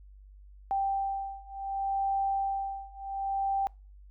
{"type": "beating tone pair", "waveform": "sine", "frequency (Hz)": [784, 784.68], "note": ["G5", "G5"], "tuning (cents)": [0, 2], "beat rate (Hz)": 0.68, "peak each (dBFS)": [-32, -31], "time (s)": [0.71, 3.67], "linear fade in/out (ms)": 0, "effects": ["noise-tail reverb RT60 0.3 s tail -25 dB re dry", "added 49 Hz sine -49 dBFS peak until 4.1 s"]}